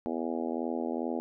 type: harmonic tone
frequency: 82.41 Hz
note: E2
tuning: in tune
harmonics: 3 / 4 / 5 / 6 / 7 / 8 / 9 / 10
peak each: -34 / -36 / -38 / -40 / -41 / -42 / -43 / -44 dBFS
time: 0.06-1.2 s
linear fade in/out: 0 ms
effects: none